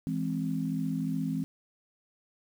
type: chord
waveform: sine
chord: E augmented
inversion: none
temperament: equal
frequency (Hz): 164.81 / 207.7 / 261.6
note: E3 / G#3 / B#3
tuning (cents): 0 / 0 / 0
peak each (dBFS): -32 / -35 / -32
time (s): 0.07-1.44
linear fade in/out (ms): 0
effects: 9-bit